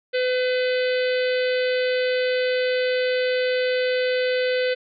harmonic tone, 505 Hz, B4, 39 cents sharp, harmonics 1 / 3 / 4 / 5 / 6 / 7 / 8 / 9, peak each -20 / -30 / -32 / -34 / -36 / -37 / -38 / -39 dBFS, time 0.13-4.75 s, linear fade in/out 20 ms, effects none

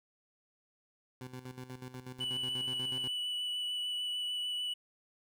20% pulse tone with tremolo, 127.3 Hz, C3, 47 cents flat, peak -37 dBFS, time 1.21-3.08 s, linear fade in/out 2 ms, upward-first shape square, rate 8.2 Hz, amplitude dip 70%
triangle tone with vibrato, 2960 Hz, F#7, in tune, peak -32 dBFS, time 2.2-4.74 s, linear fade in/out 10 ms, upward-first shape sine, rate 6.7 Hz, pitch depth 11 cents each way
effects none

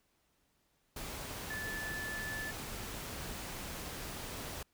sine tone in noise, 1743 Hz, A6, 17 cents flat, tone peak -39 dBFS, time 1.5-2.51 s, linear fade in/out 5 ms, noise pink, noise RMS -43 dBFS, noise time 0.96-4.63 s, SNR +1 dB, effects pink hiss -75 dBFS RMS until 4.73 s

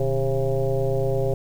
sine tone with frequency modulation, 261.6 Hz, C4, in tune, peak -19 dBFS, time 0-1.34 s, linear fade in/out 2 ms, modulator 138 Hz, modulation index 2.5, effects 8-bit

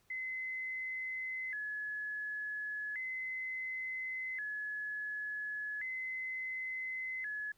sine tone with vibrato, 1864.7 Hz, A#6, in tune, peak -37 dBFS, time 0.1-7.52 s, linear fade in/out 5 ms, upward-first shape square, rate 0.35 Hz, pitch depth 160 cents each way, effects pink hiss -72 dBFS RMS until 7.57 s

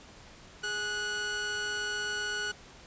sawtooth tone pair together, 415.3 / 1470.2 Hz, G#4 / F#6, 0 / -11 cents, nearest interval octave + minor seventh, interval 2189 cents, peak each -37 / -28 dBFS, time 0.63-2.52 s, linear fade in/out 10 ms, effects pink hiss -52 dBFS RMS until 2.86 s + resampled to 16000 Hz

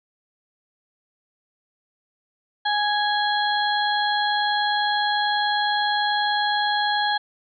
harmonic tone, 830.6 Hz, G#5, in tune, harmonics 1 / 2 / 4 / 5, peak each -22 / -25 / -28 / -29 dBFS, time 2.65-7.18 s, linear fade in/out 10 ms, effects none

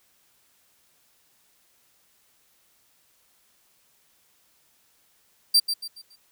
40% pulse tone with echo, 4699 Hz, D8, in tune, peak -13 dBFS, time 5.54-5.6 s, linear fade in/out 10 ms, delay 140 ms, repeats 4, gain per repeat -9 dB, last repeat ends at 6.16 s, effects white hiss -64 dBFS RMS until 6.31 s

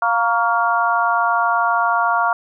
harmonic tone with a mistuned harmonic, 233.3 Hz, A#3, 2 cents sharp, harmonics 3 / 4 / 5 / 6, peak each -20 / -20 / -20 / -20 dBFS, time 0.02-2.33 s, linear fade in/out 2 ms, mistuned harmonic 5, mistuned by -52 cents, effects none

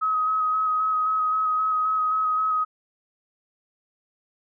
sine tone with vibrato, 1269 Hz, D#6, 34 cents sharp, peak -20 dBFS, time 0.01-2.65 s, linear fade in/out 20 ms, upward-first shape square, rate 3.8 Hz, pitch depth 14 cents each way, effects none

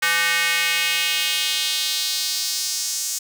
square tone with high-pass filter sweep, 168.7 Hz, E3, 40 cents sharp, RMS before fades -22 dBFS, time 0.02-3.19 s, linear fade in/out 10 ms, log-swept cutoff 1700 to 6600 Hz, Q 2.1, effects none

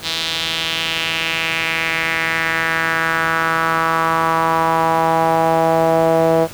sawtooth tone with band-pass filter sweep, 163.3 Hz, E3, 16 cents flat, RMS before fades -17 dBFS, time 0.02-6.48 s, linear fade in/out 50 ms, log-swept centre 3900 to 580 Hz, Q 2.9, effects pink hiss -35 dBFS RMS until 6.53 s + high-pass 60 Hz 12 dB/octave

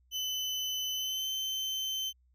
35% pulse tone with pitch glide, 3024 to 3082 Hz, F#7 to G7, +37 to -30 cents, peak -30 dBFS, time 0.11-2.13 s, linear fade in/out 50 ms, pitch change +33 cents, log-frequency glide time 0.94-1.29 s, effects added 62 Hz sine -64 dBFS peak until 2.34 s

